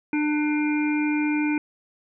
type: harmonic tone with a mistuned harmonic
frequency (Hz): 299.1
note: D4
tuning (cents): +32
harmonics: 1 / 3 / 5 / 7 / 8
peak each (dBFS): -21 / -34 / -36 / -37 / -31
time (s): 0.13-1.58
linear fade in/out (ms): 2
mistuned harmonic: 7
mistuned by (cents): +16
effects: none